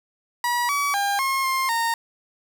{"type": "tone with pitch steps", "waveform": "30% pulse", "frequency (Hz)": [965, 1140, 803, 1075, 1059, 922], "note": ["B5", "C#6", "G5", "C6", "C6", "A#5"], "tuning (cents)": [-40, 48, 41, 47, 21, -19], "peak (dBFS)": -18, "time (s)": [0.44, 1.94], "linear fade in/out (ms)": 2, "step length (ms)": 250, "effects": []}